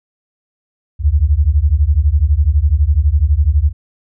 sine beating tone pair, 68 / 80 Hz, C#2 / D#2, -33 / +49 cents, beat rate 12 Hz, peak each -12 dBFS, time 0.99-3.73 s, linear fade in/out 50 ms, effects none

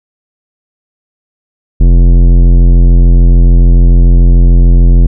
sine tone with tanh clipping, 43.43 Hz, F1, 9 cents flat, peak -3 dBFS, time 1.8-5.07 s, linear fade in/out 10 ms, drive 15 dB, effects none

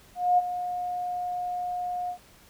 sine tone with ADSR envelope, 717 Hz, F5, 45 cents sharp, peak -16 dBFS, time 0.15-2.18 s, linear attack 230 ms, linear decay 27 ms, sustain -12 dB, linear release 89 ms, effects pink hiss -55 dBFS RMS until 2.49 s

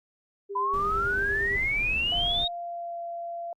sine tone with tremolo, 400 Hz, G4, 35 cents sharp, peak -32 dBFS, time 0.49-1.57 s, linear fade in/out 20 ms, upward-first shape sine, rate 8.7 Hz, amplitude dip 40%
sine exponential sweep, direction up, 987.8 to 3787 Hz, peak -24 dBFS, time 0.55-2.48 s, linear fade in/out 10 ms
brown noise, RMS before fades -36 dBFS, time 0.73-2.45 s, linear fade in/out 10 ms
sine tone with pitch glide, 698.5 to 684.5 Hz, F5 to F5, 0 to -35 cents, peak -32 dBFS, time 2.12-3.53 s, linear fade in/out 2 ms, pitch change -35 cents, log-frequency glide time 2.26-3 s
effects Opus 48 kbps

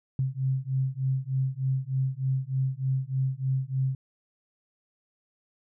sine beating tone pair, 130.81 / 134.11 Hz, C3 / C3, 0 / +43 cents, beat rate 3.3 Hz, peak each -28 dBFS, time 0.19-3.95 s, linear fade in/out 2 ms, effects none

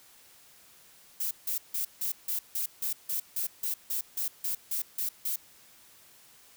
violet noise bursts, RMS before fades -31 dBFS, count 16, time 1.2-5.36 s, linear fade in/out 5 ms, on 110 ms, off 160 ms, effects white hiss -57 dBFS RMS until 6.56 s

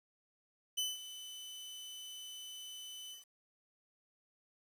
sawtooth tone with ADSR envelope, 3014 Hz, F#7, 31 cents sharp, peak -29 dBFS, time 0.77-3.26 s, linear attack 14 ms, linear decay 190 ms, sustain -14 dB, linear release 150 ms, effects resampled to 32000 Hz + 10-bit

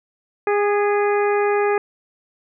harmonic tone with a mistuned harmonic, 410 Hz, G#4, 22 cents flat, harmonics 1 / 2 / 3 / 4 / 5 / 6, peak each -17 / -23 / -27 / -29 / -31 / -33 dBFS, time 0.47-1.78 s, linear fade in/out 2 ms, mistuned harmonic 4, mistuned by +29 cents, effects none

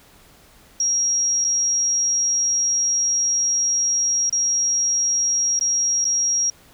sine tone with dropouts, 5640 Hz, F8, 16 cents sharp, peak -17 dBFS, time 0.8-6.5 s, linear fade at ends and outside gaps 2 ms, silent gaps 1.443-1.447 / 4.296-4.326 / 5.592-5.61 / 6.044-6.051 s, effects pink hiss -51 dBFS RMS until 6.73 s

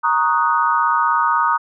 sine chord, D# minor seventh, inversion second, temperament equal, 932.3 / 1108.7 / 1244.5 / 1480 Hz, A#5 / C#6 / D#6 / F#6, 0 / 0 / 0 / 0 cents, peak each -18 / -23 / -17 / -23 dBFS, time 0.03-1.58 s, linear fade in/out 20 ms, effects none

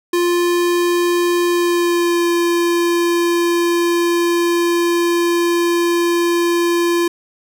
square tone with pitch glide, 349.2 to 343.8 Hz, F4 to F4, 0 to -27 cents, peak -14 dBFS, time 0.13-7.08 s, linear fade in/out 5 ms, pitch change -27 cents, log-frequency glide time 1.48-2.29 s, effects none

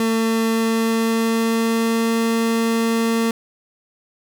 30% pulse tone with pitch glide, 225.4 to 228 Hz, A3 to A#3, +42 to -38 cents, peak -14 dBFS, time 0-3.31 s, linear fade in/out 2 ms, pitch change +20 cents, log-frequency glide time 0.46-2.13 s, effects none

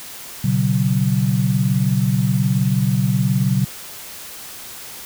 sine tone cluster, 122.6 / 141.4 / 188.3 Hz, B2 / C#3 / F#3, -12 / +35 / +31 cents, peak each -19 dBFS, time 0.44-3.65 s, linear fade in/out 5 ms, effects white hiss -35 dBFS RMS until 5.05 s

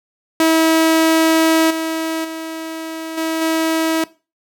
sawtooth tone with level steps, 322.7 Hz, E4, 37 cents flat, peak -7 / -15 / -21 / -14 / -11 dBFS, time 0.4-4.04 s, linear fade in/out 2 ms, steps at 1.7 / 2.24 / 3.17 / 3.41 s, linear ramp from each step 10 ms, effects noise-tail reverb RT60 0.3 s tail -19 dB re dry

